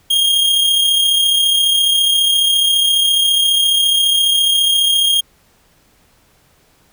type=tone with amplitude modulation; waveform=45% pulse; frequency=3238 Hz; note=G#7; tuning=45 cents flat; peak=-9 dBFS; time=0.1-5.21 s; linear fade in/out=10 ms; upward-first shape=sine; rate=34.6 Hz; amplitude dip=35%; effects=pink hiss -54 dBFS RMS until 6.92 s